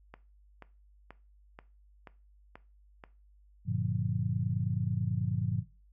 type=click train; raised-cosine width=0.5 ms; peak=-31 dBFS; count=7; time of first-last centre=0.14-3.039 s; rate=2.07 Hz
type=chord; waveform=sine; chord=G minor seventh; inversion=none; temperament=just; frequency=98 / 117.6 / 147 / 176.4 Hz; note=G2 / Bb2 / D3 / F3; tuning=0 / +16 / +2 / +18 cents; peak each=-34 / -33 / -35 / -35 dBFS; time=3.65-5.64 s; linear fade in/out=50 ms
effects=noise-tail reverb RT60 0.3 s tail -17 dB re dry + added 50 Hz sine -58 dBFS peak until 5.92 s